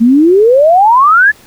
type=exponential sweep; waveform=sine; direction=up; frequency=221.1 to 1760 Hz; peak=-3 dBFS; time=0-1.32 s; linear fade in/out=20 ms; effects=pink hiss -41 dBFS RMS until 1.46 s